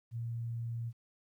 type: tone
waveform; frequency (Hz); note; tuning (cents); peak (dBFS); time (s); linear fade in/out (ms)
sine; 116.54; A#2; 0; -35; 0.11-0.93; 50
effects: 12-bit